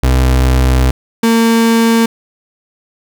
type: tone pair in turn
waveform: 35% pulse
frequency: 64.1 / 228.4 Hz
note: C2 / A#3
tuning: -35 / -35 cents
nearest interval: octave + minor seventh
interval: 2200 cents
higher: second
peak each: -6 dBFS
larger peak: neither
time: 0.03-0.91 / 1.23-2.06 s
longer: first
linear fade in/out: 5 ms
effects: none